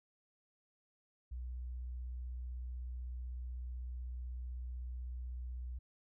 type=tone with vibrato; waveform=sine; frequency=61.74 Hz; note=B1; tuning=in tune; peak=-40 dBFS; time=1.31-5.79 s; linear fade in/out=10 ms; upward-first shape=sine; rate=16 Hz; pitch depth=15 cents each way; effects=none